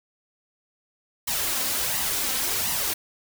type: noise with flanger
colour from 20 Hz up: white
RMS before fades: -26 dBFS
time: 1.27-2.94 s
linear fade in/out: 10 ms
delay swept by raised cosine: 1 to 3.9 ms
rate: 1.4 Hz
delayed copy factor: +0.6
effects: none